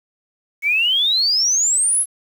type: exponential sweep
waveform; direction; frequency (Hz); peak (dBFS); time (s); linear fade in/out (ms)
sine; up; 2200 to 11175; -14; 0.62-2.06; 50
effects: 7-bit